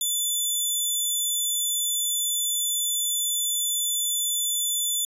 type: tone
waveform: 10% pulse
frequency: 3498 Hz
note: A7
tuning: 11 cents flat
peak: -15 dBFS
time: 0.01-5.05 s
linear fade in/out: 2 ms
effects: resampled to 32000 Hz